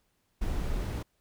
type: noise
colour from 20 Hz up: brown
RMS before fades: -31 dBFS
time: 0.41-1.03 s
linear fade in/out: 10 ms
effects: pink hiss -74 dBFS RMS until 1.2 s

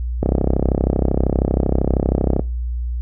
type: click train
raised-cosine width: 2 ms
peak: -3 dBFS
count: 72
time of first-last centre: 0.23-2.395 s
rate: 32.8 Hz
effects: noise-tail reverb RT60 0.3 s tail -22 dB re dry + added 60 Hz sine -20 dBFS peak until 3.01 s

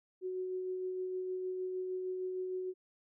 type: tone with tremolo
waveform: sine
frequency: 370 Hz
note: F#4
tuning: in tune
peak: -34 dBFS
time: 0.21-2.74 s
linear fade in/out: 50 ms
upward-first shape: sine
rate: 6.5 Hz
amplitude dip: 25%
effects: none

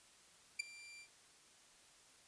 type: tone with ADSR envelope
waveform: sawtooth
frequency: 2363 Hz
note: D7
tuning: 10 cents sharp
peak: -29 dBFS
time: 0.59-1.08 s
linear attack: 11 ms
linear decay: 8 ms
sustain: -21 dB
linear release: 71 ms
effects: white hiss -65 dBFS RMS until 2.27 s + resampled to 22050 Hz

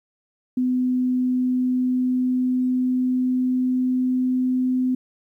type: tone with pitch glide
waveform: sine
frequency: 252.5 to 254.8 Hz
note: B3 to C4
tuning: +39 to -46 cents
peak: -18 dBFS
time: 0.57-4.95 s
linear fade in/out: 5 ms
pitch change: +15 cents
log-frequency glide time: 1.22-4.68 s
effects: 10-bit

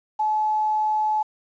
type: tone with quantisation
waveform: sine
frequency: 858 Hz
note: A5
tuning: 44 cents flat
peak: -19 dBFS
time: 0.19-1.23 s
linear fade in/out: 10 ms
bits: 8
effects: resampled to 16000 Hz

